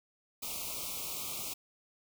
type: band-stop noise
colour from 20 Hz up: white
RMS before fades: -39 dBFS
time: 0.42-1.54 s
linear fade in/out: 10 ms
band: 1300 to 2200 Hz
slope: 96 dB/octave
effects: none